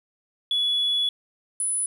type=tone pair in turn; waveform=sine; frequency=3402 / 10002 Hz; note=G#7 / D#9; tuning=+41 / +8 cents; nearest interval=octave + perfect fifth; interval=1867 cents; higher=second; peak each=-19 / -22 dBFS; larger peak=first; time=0.51-1.09 / 1.6-1.86 s; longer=first; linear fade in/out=2 ms; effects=tanh soft clip ceiling -17 dBFS + 9-bit

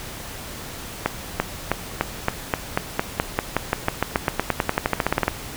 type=accelerating click train; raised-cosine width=0.5 ms; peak=-3 dBFS; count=29; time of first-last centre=1.06-5.28 s; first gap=340 ms; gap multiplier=0.93; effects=pink hiss -35 dBFS RMS until 5.56 s

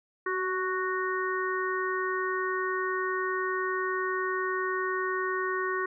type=harmonic tone with a mistuned harmonic; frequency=370 Hz; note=F#4; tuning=in tune; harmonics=1 / 3 / 4 / 5; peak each=-31 / -32 / -35 / -34 dBFS; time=0.26-5.86 s; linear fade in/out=5 ms; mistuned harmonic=1; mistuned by=+24 cents; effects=none

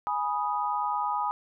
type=chord; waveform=sine; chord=G# minor; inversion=none; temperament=equal with one note detuned; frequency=830.6 / 979.8 / 1244.5 Hz; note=G#5 / B5 / D#6; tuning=0 / -14 / 0 cents; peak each=-30 / -30 / -31 dBFS; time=0.07-1.31 s; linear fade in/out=0 ms; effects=none

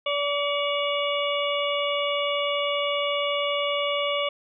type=harmonic tone with a mistuned harmonic; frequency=575 Hz; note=D5; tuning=37 cents flat; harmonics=1 / 2 / 4 / 5 / 6; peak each=-26 / -30 / -31 / -30 / -34 dBFS; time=0.06-4.29 s; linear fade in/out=5 ms; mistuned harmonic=4; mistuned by=-34 cents; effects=none

